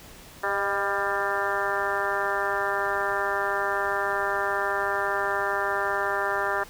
harmonic tone with a mistuned harmonic, 198.6 Hz, G3, 23 cents sharp, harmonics 2 / 3 / 4 / 5 / 6 / 7 / 8 / 9, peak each -32 / -32 / -32 / -32 / -32 / -32 / -32 / -32 dBFS, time 0.43-6.64 s, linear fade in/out 10 ms, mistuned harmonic 3, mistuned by +42 cents, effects pink hiss -47 dBFS RMS until 6.69 s

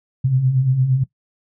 sine beating tone pair, 123.47 / 132.17 Hz, B2 / C3, 0 / +18 cents, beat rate 8.7 Hz, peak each -23 / -14 dBFS, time 0.24-1.04 s, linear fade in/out 10 ms, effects noise-tail reverb RT60 0.1 s tail -18 dB re dry

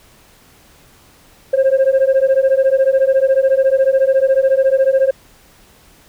sine beating tone pair, 527 / 541 Hz, C5 / C#5, +12 / -42 cents, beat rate 14 Hz, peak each -11 dBFS, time 1.53-5.11 s, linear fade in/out 10 ms, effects tanh soft clip ceiling -7 dBFS + pink hiss -48 dBFS RMS until 6.08 s

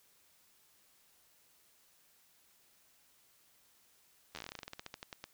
slowing click train, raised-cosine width 0.2 ms, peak -26 dBFS, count 21, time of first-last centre 4.35-5.24 s, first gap 11 ms, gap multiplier 1.13, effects white hiss -68 dBFS RMS until 5.33 s

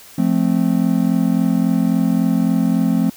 triangle chord, F major, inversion none, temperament just, 174.61 / 218.3 / 261.9 Hz, F3 / A3 / C4, 0 / -13 / +2 cents, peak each -16 dBFS, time 0.18-3.1 s, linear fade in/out 5 ms, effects white hiss -42 dBFS RMS until 3.16 s

